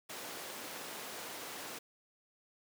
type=high-pass noise; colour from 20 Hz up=pink; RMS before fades=-45 dBFS; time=0.09-1.79 s; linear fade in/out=10 ms; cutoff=320 Hz; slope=12 dB/octave; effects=none